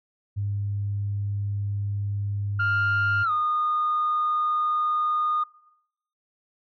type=tone; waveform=sine; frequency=101.2 Hz; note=G#2; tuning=44 cents flat; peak=-24 dBFS; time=0.36-3.24 s; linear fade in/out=20 ms
type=tone with pitch glide; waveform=sine; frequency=1400 to 1225.8 Hz; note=F6 to D#6; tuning=+4 to -26 cents; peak=-20 dBFS; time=2.59-5.44 s; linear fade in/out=10 ms; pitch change=-230 cents; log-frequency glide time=3.24-3.31 s
effects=noise-tail reverb RT60 0.8 s tail -22 dB re dry + tanh soft clip ceiling -17 dBFS